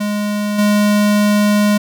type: tone with level steps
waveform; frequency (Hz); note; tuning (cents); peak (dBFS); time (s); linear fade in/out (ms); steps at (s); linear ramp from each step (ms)
square; 207.5; G#3; -1; -17 / -11; 0-1.78; 10; 0.58; 10
effects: none